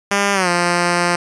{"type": "tone with pitch glide", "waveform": "5% pulse", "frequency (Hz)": [200.7, 174.72], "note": ["G3", "F3"], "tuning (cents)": [41, 1], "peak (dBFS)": -3, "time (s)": [0.11, 1.16], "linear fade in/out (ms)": 5, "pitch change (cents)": -240, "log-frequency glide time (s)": [0.33, 0.49], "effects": ["resampled to 22050 Hz"]}